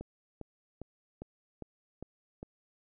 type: click train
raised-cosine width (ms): 2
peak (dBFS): -28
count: 7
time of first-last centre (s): 0.01-2.429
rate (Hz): 2.48
effects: none